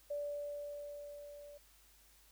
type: tone with level ramp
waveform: sine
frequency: 581 Hz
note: D5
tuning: 19 cents flat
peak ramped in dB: -36 to -51 dBFS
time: 0.1-1.58 s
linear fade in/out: 10 ms
effects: added 50 Hz sine -68 dBFS peak until 2.31 s + white hiss -66 dBFS RMS until 2.31 s